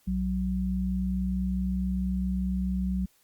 sine tone pair together, 62.4 / 187 Hz, B1 / F#3, +19 / +19 cents, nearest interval octave + perfect fifth, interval 1900 cents, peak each -30 / -27 dBFS, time 0.07-3.06 s, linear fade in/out 10 ms, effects white hiss -65 dBFS RMS until 3.23 s + Opus 48 kbps

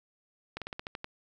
slowing click train, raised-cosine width 0.3 ms, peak -21 dBFS, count 8, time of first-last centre 0.57-1.044 s, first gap 47 ms, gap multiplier 1.12, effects none

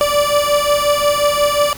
30% pulse beating tone pair, 581 / 586.6 Hz, D5 / D5, -19 / -2 cents, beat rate 5.6 Hz, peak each -13 dBFS, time 0.01-1.73 s, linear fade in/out 0 ms, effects pink hiss -33 dBFS RMS until 1.77 s

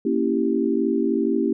sine chord, A# diminished seventh, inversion none, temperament equal, 233.1 / 277.2 / 329.6 / 392 Hz, A#3 / C#4 / E4 / G4, 0 / 0 / 0 / 0 cents, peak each -24 dBFS, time 0.05-1.53 s, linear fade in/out 5 ms, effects none

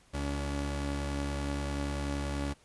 sawtooth tone pair together, 70.41 / 284.9 Hz, C#2 / C#4, +28 / +48 cents, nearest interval 2 octaves, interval 2420 cents, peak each -29 / -33 dBFS, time 0.13-2.54 s, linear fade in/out 20 ms, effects pink hiss -63 dBFS RMS until 2.64 s + resampled to 24000 Hz

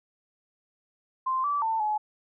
sine tone with pitch steps, 1044 / 1157 / 893 / 850 Hz, C6 / D6 / A5 / G#5, -4 / -26 / +25 / +40 cents, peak -24 dBFS, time 1.26-1.98 s, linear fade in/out 10 ms, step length 180 ms, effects none

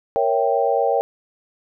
sine chord, A# diminished seventh, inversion none, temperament equal, 466.2 / 554.4 / 659.3 / 784 Hz, A#4 / C#5 / E5 / G5, 0 / 0 / 0 / 0 cents, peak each -21 / -21 / -24 / -21 dBFS, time 0.16-1.01 s, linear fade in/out 0 ms, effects none

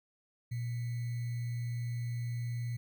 sine tone with sample-and-hold, 119.4 Hz, A#2, 42 cents sharp, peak -33 dBFS, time 0.51-2.77 s, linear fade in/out 10 ms, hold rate 2100 Hz, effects none

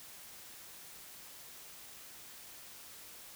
silence, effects white hiss -52 dBFS RMS until 3.35 s

